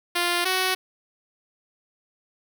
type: tone pair in turn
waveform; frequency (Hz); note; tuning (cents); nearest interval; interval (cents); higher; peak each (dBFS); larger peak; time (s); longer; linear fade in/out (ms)
5% pulse; 349.2 / 373.2; F4 / F#4; 0 / +15; minor second; 115; second; -10; neither; 0.15-0.45 / 0.45-0.75; neither; 10
effects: none